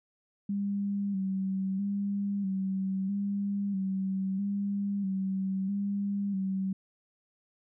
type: tone with vibrato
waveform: sine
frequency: 196 Hz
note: G3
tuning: in tune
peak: -28 dBFS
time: 0.49-6.73 s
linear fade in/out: 5 ms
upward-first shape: square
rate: 0.77 Hz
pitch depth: 41 cents each way
effects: none